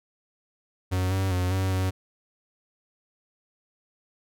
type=tone with pitch steps; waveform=45% pulse; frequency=92.3 / 95.5 / 90.8 / 94.9 / 93.5 Hz; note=F#2 / G2 / F#2 / F#2 / F#2; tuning=-4 / -45 / -32 / +44 / +19 cents; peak=-23 dBFS; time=0.91-1.91 s; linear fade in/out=20 ms; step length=200 ms; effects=none